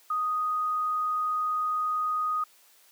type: tone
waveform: sine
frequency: 1244.5 Hz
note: D#6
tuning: in tune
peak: -25 dBFS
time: 0.1-2.44 s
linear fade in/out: 5 ms
effects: white hiss -59 dBFS RMS until 2.91 s + high-pass 400 Hz 12 dB/octave